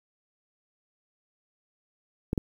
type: clicks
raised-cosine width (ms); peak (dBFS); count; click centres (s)
3; -13; 2; 2.331 / 2.378
effects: 8-bit